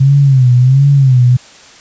sine tone with vibrato, 132.2 Hz, C3, 18 cents sharp, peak -4 dBFS, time 0-1.37 s, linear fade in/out 10 ms, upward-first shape sine, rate 1.4 Hz, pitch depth 120 cents each way, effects white hiss -38 dBFS RMS until 1.8 s + resampled to 16000 Hz

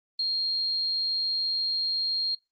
sine tone, 4227 Hz, C8, 17 cents sharp, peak -24 dBFS, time 0.19-2.35 s, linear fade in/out 5 ms, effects noise-tail reverb RT60 0.2 s tail -23 dB re dry + Opus 32 kbps

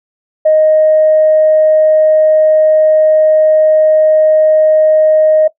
sine tone, 622.3 Hz, D#5, in tune, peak -4 dBFS, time 0.45-5.48 s, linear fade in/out 10 ms, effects noise-tail reverb RT60 0.1 s tail -17 dB re dry + tanh soft clip ceiling 0 dBFS

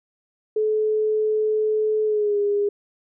sine tone with pitch glide, 430.6 to 408.6 Hz, A4 to G#4, -37 to -28 cents, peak -18 dBFS, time 0.56-2.69 s, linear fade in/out 5 ms, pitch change -91 cents, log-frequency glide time 2.05-2.38 s, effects none

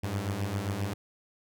sawtooth beating tone pair, 95 / 102.5 Hz, F#2 / G#2, +46 / -22 cents, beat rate 7.5 Hz, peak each -30 / -28 dBFS, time 0.03-0.94 s, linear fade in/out 10 ms, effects none

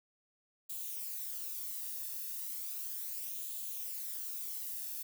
violet noise with flanger, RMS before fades -41 dBFS, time 0.69-5.03 s, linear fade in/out 10 ms, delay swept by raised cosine 0.27 to 1.13 ms, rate 0.35 Hz, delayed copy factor +0.5, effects none

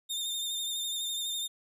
sawtooth tone with vibrato, 3633 Hz, A#7, 45 cents flat, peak -29 dBFS, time 0.09-1.48 s, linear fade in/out 20 ms, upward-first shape triangle, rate 12 Hz, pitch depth 38 cents each way, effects none

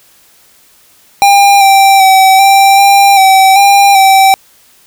square tone with pitch steps, 801 / 783 / 766 / 785 / 795 / 769 / 799 / 774 Hz, G5 / G5 / G5 / G5 / G5 / G5 / G5 / G5, +37 / -2 / -40 / +2 / +24 / -33 / +33 / -22 cents, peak -3 dBFS, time 1.22-4.34 s, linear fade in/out 0 ms, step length 390 ms, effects white hiss -45 dBFS RMS until 4.86 s

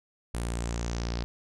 sawtooth tone with low-pass filter sweep, 58.27 Hz, A#1, in tune, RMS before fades -32 dBFS, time 0.34-1.24 s, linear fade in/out 0 ms, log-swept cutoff 10000 to 4700 Hz, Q 3.6, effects none

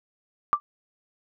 sine tone with exponential decay, 1175 Hz, D6, 1 cent sharp, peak -12 dBFS, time 0.53-0.6 s, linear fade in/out 0 ms, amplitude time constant 15 ms, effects none

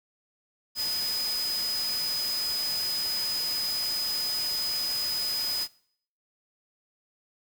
sine tone in noise, 5000 Hz, D#8, 8 cents sharp, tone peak -27 dBFS, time 0.75-5.68 s, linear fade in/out 50 ms, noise white, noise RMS -36 dBFS, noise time 0.75-5.68 s, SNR +6 dB, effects noise-tail reverb RT60 0.6 s tail -21 dB re dry

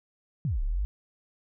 sine exponential two-way sweep, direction down then up, 170.7 to 32.7 to 55.1 Hz, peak -25 dBFS, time 0.45-0.85 s, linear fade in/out 0 ms, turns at 0.62 s, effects none

